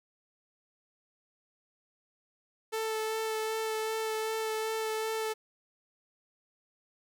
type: tone with vibrato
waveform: sawtooth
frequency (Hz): 440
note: A4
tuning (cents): 0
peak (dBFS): -27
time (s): 2.72-5.34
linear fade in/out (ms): 20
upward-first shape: sine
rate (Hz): 2.6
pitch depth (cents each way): 13
effects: none